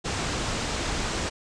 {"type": "low-pass noise", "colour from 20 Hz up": "pink", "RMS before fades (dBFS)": -29, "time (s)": [0.04, 1.3], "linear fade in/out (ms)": 20, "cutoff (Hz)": 8200, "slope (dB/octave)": 48, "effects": []}